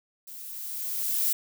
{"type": "noise with level ramp", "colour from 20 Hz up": "violet", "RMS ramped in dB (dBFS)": [-43, -24], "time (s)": [0.27, 1.33], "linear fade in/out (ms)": 5, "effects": []}